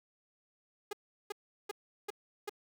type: tone bursts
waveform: sawtooth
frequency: 412.3 Hz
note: G#4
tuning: 13 cents flat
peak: -32 dBFS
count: 5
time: 0.91-2.495 s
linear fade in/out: 5 ms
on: 21 ms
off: 370 ms
effects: none